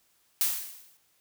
blue noise with exponential decay, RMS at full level -23 dBFS, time 0.41-0.97 s, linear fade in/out 0 ms, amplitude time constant 120 ms, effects white hiss -68 dBFS RMS until 1.2 s

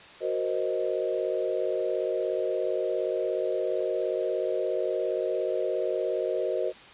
sine chord, C half-diminished seventh, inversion second, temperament equal, 370 / 466.2 / 523.3 / 622.3 Hz, Gb4 / Bb4 / C5 / Eb5, 0 / 0 / 0 / 0 cents, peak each -31 dBFS, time 0.2-6.73 s, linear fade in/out 50 ms, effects white hiss -48 dBFS RMS until 6.93 s + resampled to 8000 Hz

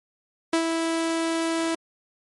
sawtooth tone with ADSR envelope, 328.6 Hz, E4, 5 cents flat, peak -14 dBFS, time 0.53-1.75 s, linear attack 4 ms, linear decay 86 ms, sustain -5 dB, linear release 5 ms, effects MP3 48 kbps

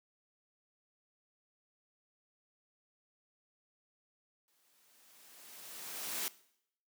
white noise with exponential growth, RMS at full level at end -36 dBFS, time 4.48-6.28 s, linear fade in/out 0 ms, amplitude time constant 390 ms, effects noise-tail reverb RT60 0.7 s tail -19 dB re dry + high-pass 200 Hz 12 dB/octave

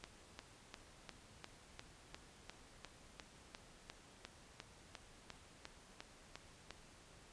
click train, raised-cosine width 0.2 ms, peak -30 dBFS, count 20, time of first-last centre 0.04-6.707 s, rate 2.85 Hz, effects pink hiss -62 dBFS RMS until 7.32 s + resampled to 22050 Hz

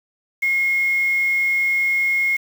sine tone with quantisation, 2155 Hz, C#7, 49 cents flat, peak -16 dBFS, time 0.42-2.37 s, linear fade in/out 10 ms, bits 6, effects none

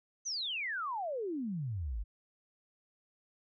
sine exponential sweep, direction down, 6310 to 45.9 Hz, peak -34 dBFS, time 0.25-2.04 s, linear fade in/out 20 ms, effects none

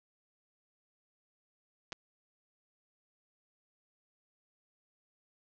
clicks, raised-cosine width 0.2 ms, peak -23 dBFS, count 2, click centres 1.922 / 1.928 s, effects resampled to 16000 Hz + 10-bit

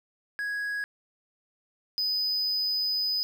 triangle tone pair in turn, 1661.2 / 4997 Hz, G#6 / D#8, 0 / +7 cents, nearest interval octave + perfect fifth, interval 1907 cents, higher second, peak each -27 / -24 dBFS, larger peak second, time 0.39-0.84 / 1.98-3.23 s, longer second, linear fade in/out 0 ms, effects 10-bit

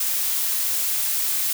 blue noise, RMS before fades -23 dBFS, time 0-1.53 s, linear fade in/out 5 ms, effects none

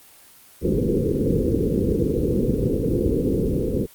white low-pass noise, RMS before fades -21 dBFS, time 0.61-3.87 s, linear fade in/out 50 ms, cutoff 500 Hz, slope 96 dB/octave, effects white hiss -49 dBFS RMS until 3.94 s + Opus 24 kbps

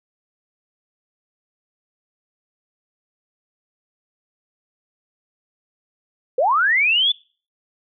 sine linear sweep, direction up, 466.2 to 3517 Hz, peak -14 dBFS, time 6.38-7.12 s, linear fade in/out 5 ms, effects noise-tail reverb RT60 0.4 s tail -24 dB re dry

